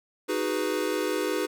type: chord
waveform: square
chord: G# minor seventh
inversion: second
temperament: equal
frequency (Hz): 311.1 / 370 / 415.3 / 493.9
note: D#4 / F#4 / G#4 / B4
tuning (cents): 0 / 0 / 0 / 0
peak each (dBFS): -32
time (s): 0.28-1.47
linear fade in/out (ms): 20
effects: none